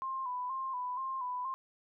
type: tone with vibrato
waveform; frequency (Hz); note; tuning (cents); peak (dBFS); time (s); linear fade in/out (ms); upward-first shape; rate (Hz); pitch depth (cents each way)
sine; 1026; C6; -34; -34; 0.02-1.54; 0; square; 2.1; 54
effects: none